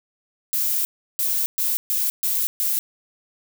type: noise bursts at uneven times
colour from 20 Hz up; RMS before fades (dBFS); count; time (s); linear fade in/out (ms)
violet; -22; 6; 0.53-0.85 / 1.19-1.46 / 1.58-1.77 / 1.9-2.1 / 2.23-2.47 / 2.6-2.79; 0
effects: none